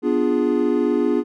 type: chord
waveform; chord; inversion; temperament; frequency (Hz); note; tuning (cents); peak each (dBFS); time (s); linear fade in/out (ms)
triangle; B diminished seventh; none; equal; 246.9 / 293.7 / 349.2 / 415.3; B3 / D4 / F4 / Ab4; 0 / 0 / 0 / 0; -20; 0.02-1.24; 50
effects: none